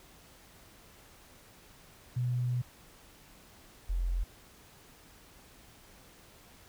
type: tone pair in turn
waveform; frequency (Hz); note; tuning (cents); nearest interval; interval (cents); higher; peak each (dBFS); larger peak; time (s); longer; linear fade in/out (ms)
sine; 123.47 / 43.65; B2 / F1; 0 / 0; octave + tritone; 1800; first; -28 / -28; neither; 2.16-2.62 / 3.89-4.24; first; 10
effects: pink hiss -57 dBFS RMS until 6.68 s